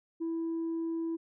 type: tone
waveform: sine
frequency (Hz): 329.6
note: E4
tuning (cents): 0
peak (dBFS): -29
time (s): 0.2-1.17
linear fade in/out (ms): 20
effects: tanh soft clip ceiling -29 dBFS